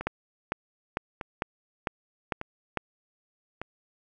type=two click trains; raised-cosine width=0.5 ms; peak=-19 / -12 dBFS; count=4 / 7; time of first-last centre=0.01-3.616 / 0.07-2.773 s; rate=0.832 / 2.22 Hz; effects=none